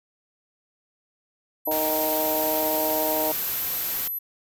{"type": "tone", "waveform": "sine", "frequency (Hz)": 12000, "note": "F#9", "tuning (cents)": 23, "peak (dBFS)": -27, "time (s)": [1.65, 4.19], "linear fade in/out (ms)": 10}
{"type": "harmonic tone", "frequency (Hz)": 155.56, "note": "D#3", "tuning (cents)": 0, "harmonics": [2, 3, 4, 5, 6], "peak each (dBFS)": [-31, -33, -26, -33, -31], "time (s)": [1.67, 3.32], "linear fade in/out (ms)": 5}
{"type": "noise", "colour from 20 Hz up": "white", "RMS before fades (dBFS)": -32, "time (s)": [1.71, 4.08], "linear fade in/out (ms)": 5}
{"effects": []}